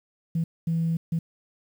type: tone bursts at uneven times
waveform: sine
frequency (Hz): 164.81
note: E3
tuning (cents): 0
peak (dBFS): -21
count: 3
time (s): 0.35-0.44 / 0.67-0.97 / 1.12-1.19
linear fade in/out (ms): 5
effects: tanh soft clip ceiling -18 dBFS + 9-bit